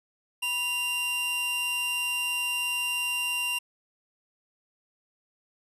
45% pulse tone pair together, 984 / 2783 Hz, B5 / F7, -7 / -7 cents, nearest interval octave + tritone, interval 1800 cents, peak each -38 / -27 dBFS, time 0.42-3.59 s, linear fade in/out 10 ms, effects resampled to 32000 Hz

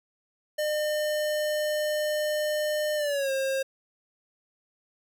square tone with pitch glide, 605 to 535.9 Hz, D#5 to C5, -49 to +41 cents, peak -26 dBFS, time 0.58-3.63 s, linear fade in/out 10 ms, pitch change -210 cents, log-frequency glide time 2.96-3.31 s, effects none

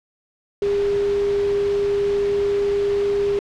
sine tone in noise, 403.7 Hz, G#4, 49 cents flat, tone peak -17 dBFS, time 0.62-3.39 s, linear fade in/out 2 ms, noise pink, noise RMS -34 dBFS, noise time 0.62-3.39 s, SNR +14 dB, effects low-pass 4000 Hz 12 dB/octave

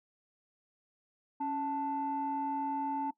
sine tone pair together, 277.2 / 880 Hz, C#4 / A5, 0 / 0 cents, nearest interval octave + minor sixth, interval 2000 cents, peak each -35 / -32 dBFS, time 1.4-3.11 s, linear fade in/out 10 ms, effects noise-tail reverb RT60 0.1 s tail -18 dB re dry + tanh soft clip ceiling -26 dBFS

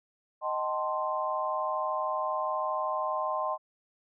sine chord, A half-diminished seventh, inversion second, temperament equal with one note detuned, 622.3 / 767.4 / 880 / 1046.5 Hz, Eb5 / G5 / A5 / C6, 0 / -37 / 0 / 0 cents, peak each -33 / -36 / -37 / -31 dBFS, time 0.41-3.58 s, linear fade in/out 50 ms, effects none

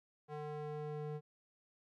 square tone with band-pass filter sweep, 150.2 Hz, D3, 39 cents sharp, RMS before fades -43 dBFS, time 0.28-1.21 s, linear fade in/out 50 ms, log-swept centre 650 to 340 Hz, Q 1.2, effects none

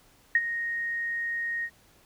sine tone with ADSR envelope, 1864.7 Hz, A#6, in tune, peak -16 dBFS, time 0.35-1.7 s, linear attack 3 ms, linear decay 43 ms, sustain -12 dB, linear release 61 ms, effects pink hiss -60 dBFS RMS until 2.05 s

